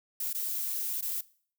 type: noise with dropouts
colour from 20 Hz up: violet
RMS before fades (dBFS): -33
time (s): 0.2-1.21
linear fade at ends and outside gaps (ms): 5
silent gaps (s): 0.331-0.346 / 1.01-1.024
effects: noise-tail reverb RT60 0.5 s tail -20 dB re dry